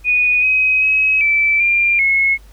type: tone with pitch steps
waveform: sine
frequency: 2472 / 2528 / 2550 / 2322 / 2389 / 2178 Hz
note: D#7 / D#7 / D#7 / D7 / D7 / C#7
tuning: -12 / +27 / +42 / -20 / +29 / -31 cents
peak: -11 dBFS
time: 0.04-2.38 s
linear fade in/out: 50 ms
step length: 390 ms
effects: added 50 Hz sine -40 dBFS peak until 2.52 s + pink hiss -51 dBFS RMS until 2.52 s